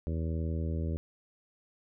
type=harmonic tone; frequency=81 Hz; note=E2; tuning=30 cents flat; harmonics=1 / 2 / 3 / 4 / 5 / 6 / 7; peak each=-31 / -37 / -41 / -43 / -45 / -47 / -48 dBFS; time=0.07-0.97 s; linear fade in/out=0 ms; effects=none